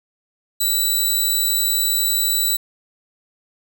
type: tone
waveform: 10% pulse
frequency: 3951 Hz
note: B7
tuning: in tune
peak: -9 dBFS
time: 0.6-2.57 s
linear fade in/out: 10 ms
effects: none